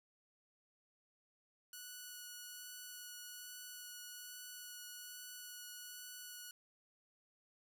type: tone with vibrato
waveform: 5% pulse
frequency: 1470 Hz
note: F#6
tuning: 12 cents flat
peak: -38 dBFS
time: 1.73-6.51 s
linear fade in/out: 2 ms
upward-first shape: sine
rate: 1.2 Hz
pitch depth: 9 cents each way
effects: none